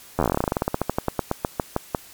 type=slowing click train; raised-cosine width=1 ms; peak=-6 dBFS; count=29; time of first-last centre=0.19-1.948 s; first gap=11 ms; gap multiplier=1.11; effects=white hiss -46 dBFS RMS until 2.13 s + MP3 96 kbps